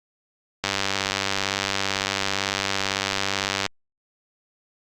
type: click train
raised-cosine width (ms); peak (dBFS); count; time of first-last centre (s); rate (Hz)
0.2; -5; 297; 0.64-3.663; 97.9
effects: Opus 48 kbps